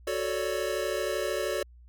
square chord, D major seventh, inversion first, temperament equal, 370 / 440 / 554.4 / 587.3 Hz, F#4 / A4 / C#5 / D5, 0 / 0 / 0 / 0 cents, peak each -34 dBFS, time 0.07-1.63 s, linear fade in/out 5 ms, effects added 60 Hz sine -49 dBFS peak until 1.88 s + MP3 96 kbps

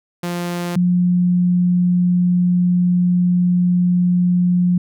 sawtooth / sine tone pair in turn, 174.61 / 178.18 Hz, F3 / F3, 0 / +35 cents, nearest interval unison, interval 35 cents, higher second, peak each -17 / -12 dBFS, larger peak second, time 0.23-0.76 / 0.76-4.78 s, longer second, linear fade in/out 5 ms, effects none

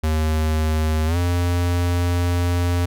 square tone with pitch glide, 78.2 to 87.78 Hz, D#2 to F2, +9 to +9 cents, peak -18 dBFS, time 0.03-2.86 s, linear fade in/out 10 ms, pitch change +200 cents, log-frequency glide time 1.06-1.17 s, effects none

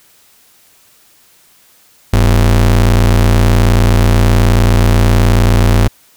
square ring-modulated tone, 73.2 Hz, D2, 5 cents flat, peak -4 dBFS, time 2.13-5.88 s, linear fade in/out 5 ms, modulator 29.4 Hz, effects white hiss -48 dBFS RMS until 6.16 s

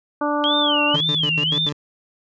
harmonic tone, 293.7 Hz, D4, in tune, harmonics 1 / 2 / 3 / 4 / 5, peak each -23 / -24 / -25 / -25 / -31 dBFS, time 0.21-0.96 s, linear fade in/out 5 ms
sine tone with vibrato, 3136 Hz, G7, in tune, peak -18 dBFS, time 0.44-1.69 s, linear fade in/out 0 ms, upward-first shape sine, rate 1.9 Hz, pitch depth 240 cents each way
20% pulse tone bursts, 146.83 Hz, D3, in tune, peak -20 dBFS, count 6, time 0.94-1.728 s, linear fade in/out 5 ms, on 68 ms, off 76 ms
sine tone, 160 Hz, D#3, 49 cents sharp, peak -26 dBFS, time 0.94-1.66 s, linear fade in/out 2 ms
effects resampled to 16000 Hz

